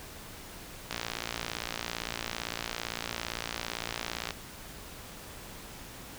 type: click train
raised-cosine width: 0.2 ms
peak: -15 dBFS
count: 197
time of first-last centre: 0.91-4.307 s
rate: 57.7 Hz
effects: pink hiss -46 dBFS RMS until 6.18 s